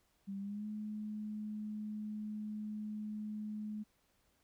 sine tone with pitch glide, 196.9 to 212.3 Hz, G3 to G#3, +8 to +38 cents, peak -39 dBFS, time 0.27-3.84 s, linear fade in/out 20 ms, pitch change +130 cents, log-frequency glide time 0.39-0.66 s, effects pink hiss -75 dBFS RMS until 4.43 s

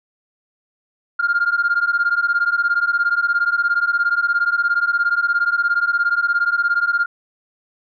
sine beating tone pair, 1396.9 / 1413.9 Hz, F6 / F6, 0 / +21 cents, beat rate 17 Hz, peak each -17 dBFS, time 1.19-7.06 s, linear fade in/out 10 ms, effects tanh soft clip ceiling -10 dBFS

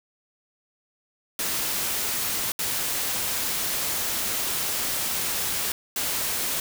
white noise bursts at uneven times, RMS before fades -27 dBFS, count 3, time 1.39-2.52 / 2.59-5.72 / 5.96-6.6 s, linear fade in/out 2 ms, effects none

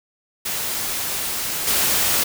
white noise with level steps, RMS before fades -25 / -19 dBFS, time 0.45-2.24 s, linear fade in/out 10 ms, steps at 1.67 s, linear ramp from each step 2 ms, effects none

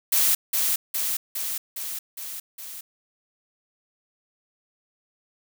blue noise with echo, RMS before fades -20 dBFS, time 0.12-0.35 s, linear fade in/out 5 ms, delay 410 ms, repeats 6, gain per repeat -3 dB, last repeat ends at 2.81 s, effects none

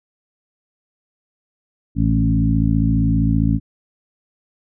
harmonic tone with a mistuned harmonic, 55.1 Hz, A1, 3 cents sharp, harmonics 1 / 2 / 3 / 4 / 5, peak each -20 / -19 / -20 / -21 / -21 dBFS, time 1.95-3.6 s, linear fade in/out 50 ms, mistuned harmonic 2, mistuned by +21 cents, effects none

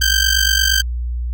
15% pulse ring-modulated tone, 1565 Hz, G6, 3 cents flat, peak -4 dBFS, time 0.01-0.82 s, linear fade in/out 10 ms, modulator 24.3 Hz, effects added 60 Hz sine -19 dBFS peak until 1.33 s

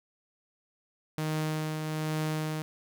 sawtooth tone with tremolo, 155.5 Hz, D#3, 1 cent flat, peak -24 dBFS, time 1.18-2.62 s, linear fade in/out 0 ms, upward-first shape triangle, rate 1.2 Hz, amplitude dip 40%, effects none

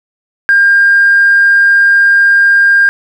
triangle tone with tanh clipping, 1604 Hz, G6, 39 cents sharp, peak -4 dBFS, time 0.49-2.89 s, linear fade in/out 0 ms, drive 4 dB, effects none

